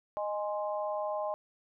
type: chord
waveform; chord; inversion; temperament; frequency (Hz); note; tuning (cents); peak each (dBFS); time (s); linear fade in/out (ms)
sine; Ab major; second; equal with one note detuned; 618.3 / 830.6 / 1046.5; Eb5 / Ab5 / C6; -11 / 0 / 0; -33 / -37 / -39; 0.17-1.34; 0
effects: none